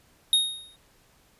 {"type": "tone with exponential decay", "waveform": "square", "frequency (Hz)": 3729, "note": "A#7", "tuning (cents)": 0, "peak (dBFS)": -16, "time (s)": [0.33, 0.76], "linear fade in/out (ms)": 1, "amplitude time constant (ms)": 93, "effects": ["pink hiss -61 dBFS RMS until 1.39 s", "resampled to 32000 Hz"]}